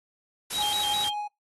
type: noise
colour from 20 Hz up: white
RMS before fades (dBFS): -33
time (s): 0.5-1.09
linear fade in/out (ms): 10
type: tone with vibrato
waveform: sine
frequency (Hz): 3499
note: A7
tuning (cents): -10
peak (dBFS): -26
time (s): 0.52-1.14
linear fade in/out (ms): 50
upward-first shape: square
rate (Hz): 4.8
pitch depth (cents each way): 160
type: tone with tremolo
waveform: triangle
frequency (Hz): 833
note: G#5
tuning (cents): +5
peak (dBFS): -26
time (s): 0.58-1.28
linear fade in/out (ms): 10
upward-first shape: triangle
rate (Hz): 3.8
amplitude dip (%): 50
effects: noise-tail reverb RT60 0.2 s tail -26 dB re dry + AAC 32 kbps